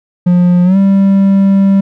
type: tone with pitch glide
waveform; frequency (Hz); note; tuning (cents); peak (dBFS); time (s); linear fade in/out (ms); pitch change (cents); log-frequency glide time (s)
triangle; 177.4 to 195.7; F3 to G3; +27 to -3; -3; 0.26-1.81; 10; +170; 0.64-0.77
effects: none